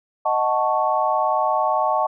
sine chord, D# half-diminished seventh, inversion none, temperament equal, 622.3 / 740 / 880 / 1108.7 Hz, D#5 / F#5 / A5 / C#6, 0 / 0 / 0 / 0 cents, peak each -23 / -23 / -22 / -23 dBFS, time 0.25-2.07 s, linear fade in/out 10 ms, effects none

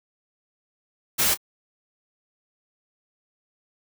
white noise with echo, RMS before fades -21 dBFS, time 1.18-1.35 s, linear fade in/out 20 ms, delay 25 ms, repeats 1, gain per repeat -15 dB, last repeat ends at 1.375 s, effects none

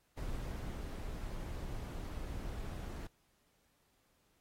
brown noise with ADSR envelope, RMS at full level -40 dBFS, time 0.17-3.07 s, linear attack 5 ms, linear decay 610 ms, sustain -2 dB, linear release 4 ms, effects pink hiss -75 dBFS RMS until 4.4 s + AAC 48 kbps

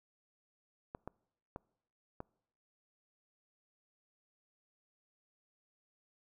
clicks, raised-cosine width 1 ms, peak -28 dBFS, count 4, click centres 0.949 / 1.076 / 1.561 / 2.204 s, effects noise-tail reverb RT60 0.8 s tail -26 dB re dry

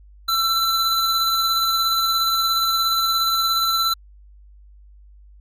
square tone pair together, 1343 / 4012 Hz, E6 / B7, +32 / +26 cents, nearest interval octave + perfect fifth, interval 1894 cents, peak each -21 dBFS, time 0.28-3.94 s, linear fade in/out 10 ms, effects added 50 Hz sine -44 dBFS peak until 5.4 s

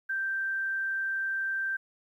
sine tone, 1568 Hz, G6, in tune, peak -28 dBFS, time 0.09-1.77 s, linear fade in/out 10 ms, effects 11-bit

